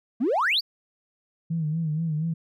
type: exponential sweep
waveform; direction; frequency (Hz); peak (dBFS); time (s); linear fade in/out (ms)
triangle; up; 210 to 4995; -17; 0.2-0.61; 20
type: tone with vibrato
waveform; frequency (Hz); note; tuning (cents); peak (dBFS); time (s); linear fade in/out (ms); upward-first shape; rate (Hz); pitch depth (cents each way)
sine; 158.7; D#3; +35; -23; 1.5-2.34; 10; sine; 4.2; 87
effects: tanh soft clip ceiling -17 dBFS